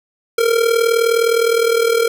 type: tone with amplitude modulation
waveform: square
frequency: 461.4 Hz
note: A#4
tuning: 18 cents flat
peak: -10 dBFS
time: 0.38-2.08 s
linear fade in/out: 5 ms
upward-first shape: sine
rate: 39.6 Hz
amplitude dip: 70%
effects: none